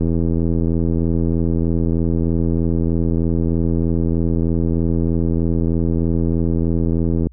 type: click train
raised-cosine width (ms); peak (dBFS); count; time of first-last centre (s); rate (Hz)
3; -7; 605; 0.01-7.27; 83.2
effects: added 60 Hz sine -41 dBFS peak until 7.32 s